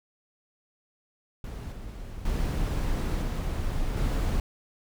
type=noise with level steps; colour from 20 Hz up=brown; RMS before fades=-36 / -39 / -27 / -29 / -26 dBFS; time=1.44-4.4 s; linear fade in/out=2 ms; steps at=1.72 / 2.25 / 3.22 / 3.97 s; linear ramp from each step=5 ms; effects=none